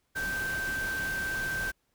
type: tone in noise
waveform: sine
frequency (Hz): 1560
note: G6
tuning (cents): -9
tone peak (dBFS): -30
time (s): 0.15-1.72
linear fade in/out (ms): 20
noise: pink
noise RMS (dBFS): -39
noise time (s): 0.15-1.72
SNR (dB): +6
effects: pink hiss -75 dBFS RMS until 1.94 s